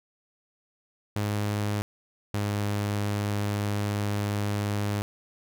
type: tone pair in turn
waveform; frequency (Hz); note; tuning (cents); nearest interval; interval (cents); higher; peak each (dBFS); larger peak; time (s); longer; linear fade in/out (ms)
sawtooth; 103.83 / 102.82; G#2 / G#2; 0 / -17; unison; 17; first; -22; neither; 1.16-1.82 / 2.34-5.02; second; 0
effects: none